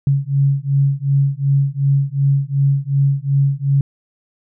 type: beating tone pair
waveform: sine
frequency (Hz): 137.6 / 140.3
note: C#3 / C#3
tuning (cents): -12 / +21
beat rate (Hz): 2.7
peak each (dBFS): -16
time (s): 0.07-3.81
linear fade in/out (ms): 2
effects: none